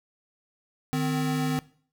square tone pair together, 153.09 / 257.8 Hz, D#3 / C4, -28 / -26 cents, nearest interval major sixth, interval 902 cents, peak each -28 dBFS, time 0.93-1.59 s, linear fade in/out 0 ms, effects noise-tail reverb RT60 0.5 s tail -20 dB re dry

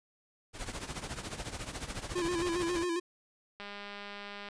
pink noise with tremolo, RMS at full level -37 dBFS, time 0.53-2.86 s, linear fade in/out 50 ms, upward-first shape triangle, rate 14 Hz, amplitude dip 80%
square tone with vibrato, 345.9 Hz, F4, 17 cents flat, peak -31 dBFS, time 2.15-3 s, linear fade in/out 10 ms, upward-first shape square, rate 7.4 Hz, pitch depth 55 cents each way
click train, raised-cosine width 0.3 ms, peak -28 dBFS, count 181, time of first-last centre 3.6-4.487 s, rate 203 Hz
effects resampled to 22050 Hz

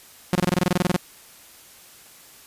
sawtooth tone bursts, 179.9 Hz, F#3, 48 cents flat, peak -13 dBFS, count 14, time 0.33-0.964 s, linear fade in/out 0 ms, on 23 ms, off 24 ms, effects white hiss -48 dBFS RMS until 2.46 s + resampled to 32000 Hz

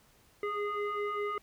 sine tone with frequency modulation, 410 Hz, G#4, 22 cents flat, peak -31 dBFS, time 0.43-1.38 s, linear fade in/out 2 ms, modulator 825 Hz, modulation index 1.6, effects pink hiss -64 dBFS RMS until 1.42 s

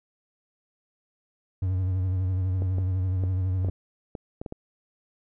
triangle tone with vibrato, 92.9 Hz, F#2, 7 cents sharp, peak -21 dBFS, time 1.62-3.7 s, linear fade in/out 5 ms, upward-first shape sine, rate 12 Hz, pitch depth 45 cents each way
clicks, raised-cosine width 2 ms, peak -21 dBFS, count 9, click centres 2.621 / 2.784 / 3.237 / 3.647 / 3.686 / 4.152 / 4.415 / 4.462 / 4.524 s
effects none

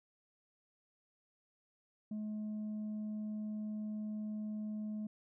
sine tone, 213 Hz, G#3, 44 cents sharp, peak -35 dBFS, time 2.11-5.07 s, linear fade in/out 5 ms, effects tanh soft clip ceiling -37 dBFS

